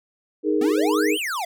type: chord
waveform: sine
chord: D# suspended fourth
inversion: none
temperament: just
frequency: 311.1 / 414.8 / 466.7 Hz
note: D#4 / G#4 / A#4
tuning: 0 / -2 / +2 cents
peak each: -21 / -22 / -25 dBFS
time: 0.43-1.18 s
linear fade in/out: 50 ms
type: exponential two-way sweep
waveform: square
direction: up then down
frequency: 238.4 to 3200 to 657 Hz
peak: -25 dBFS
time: 0.61-1.45 s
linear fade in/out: 5 ms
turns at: 1.18 s
effects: none